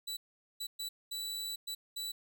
sawtooth tone bursts at uneven times, 3951 Hz, B7, in tune, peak -34 dBFS, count 6, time 0.07-0.17 / 0.6-0.67 / 0.79-0.89 / 1.11-1.56 / 1.67-1.75 / 1.96-2.12 s, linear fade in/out 10 ms, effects none

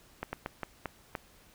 slowing click train, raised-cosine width 0.5 ms, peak -19 dBFS, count 6, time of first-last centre 0.23-1.152 s, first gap 100 ms, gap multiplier 1.31, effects pink hiss -60 dBFS RMS until 1.54 s

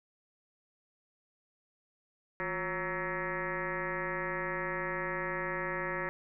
sine tone with frequency modulation, 1125 Hz, C#6, 25 cents sharp, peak -32 dBFS, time 2.4-6.09 s, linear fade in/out 0 ms, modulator 192 Hz, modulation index 4.9, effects none

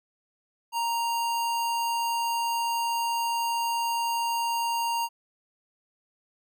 square tone, 932.3 Hz, A#5, in tune, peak -26 dBFS, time 0.72-5.09 s, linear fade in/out 50 ms, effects none

